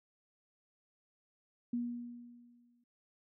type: tone with exponential decay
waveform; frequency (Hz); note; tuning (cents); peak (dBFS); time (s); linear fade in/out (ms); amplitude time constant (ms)
sine; 240; B3; -49; -31; 1.73-2.84; 5; 240
effects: none